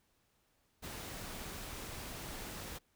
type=noise; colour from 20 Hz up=pink; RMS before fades=-45 dBFS; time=0.82-2.79 s; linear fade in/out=20 ms; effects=pink hiss -75 dBFS RMS until 2.95 s